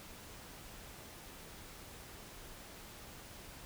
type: silence
effects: pink hiss -52 dBFS RMS until 3.65 s